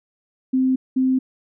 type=tone pair in turn; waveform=sine; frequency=260 / 260 Hz; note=C4 / C4; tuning=-11 / -11 cents; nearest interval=unison; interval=0 cents; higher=neither; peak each=-15 dBFS; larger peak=neither; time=0.53-0.76 / 0.96-1.19 s; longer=neither; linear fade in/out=10 ms; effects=none